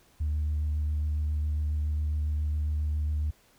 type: tone with vibrato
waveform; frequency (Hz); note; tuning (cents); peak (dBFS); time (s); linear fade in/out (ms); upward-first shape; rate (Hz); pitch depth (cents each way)
sine; 75.5; D2; +48; -24; 0.2-3.31; 10; sine; 7.3; 14
effects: tanh soft clip ceiling -23 dBFS + pink hiss -62 dBFS RMS until 3.58 s